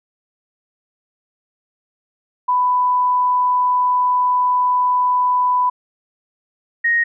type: tone pair in turn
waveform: sine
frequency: 995 / 1869.7 Hz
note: B5 / A#6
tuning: +13 / +5 cents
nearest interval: major seventh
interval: 1092 cents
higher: second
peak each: -13 dBFS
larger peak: neither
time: 2.48-5.7 / 6.84-7.04 s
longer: first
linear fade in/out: 10 ms
effects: none